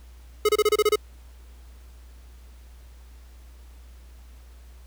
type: tone bursts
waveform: square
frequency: 423.5 Hz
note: G#4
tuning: 34 cents sharp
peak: -17 dBFS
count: 8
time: 0.45-0.958 s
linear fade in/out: 5 ms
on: 39 ms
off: 28 ms
effects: added 60 Hz sine -44 dBFS peak until 4.86 s + pink hiss -58 dBFS RMS until 4.86 s